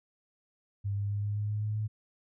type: tone with pitch steps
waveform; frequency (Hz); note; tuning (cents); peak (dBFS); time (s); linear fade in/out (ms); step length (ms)
sine; 100.3 / 101.29 / 102.29 / 103.3 / 104.32 / 105.35 / 106.39 / 107.44; G2 / G#2 / G#2 / G#2 / G#2 / G#2 / G#2 / A2; +40 / -43 / -26 / -9 / +8 / +25 / +42 / -41; -29; 0.84-1.88; 20; 130
effects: none